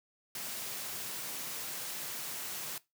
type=high-pass noise; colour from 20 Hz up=white; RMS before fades=-40 dBFS; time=0.35-2.78 s; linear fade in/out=2 ms; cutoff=100 Hz; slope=48 dB/octave; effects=noise-tail reverb RT60 0.2 s tail -19 dB re dry